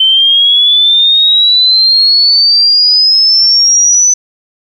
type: exponential sweep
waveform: sine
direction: up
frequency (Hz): 3073 to 6050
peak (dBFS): -4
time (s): 0-4.14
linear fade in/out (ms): 5
effects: 7-bit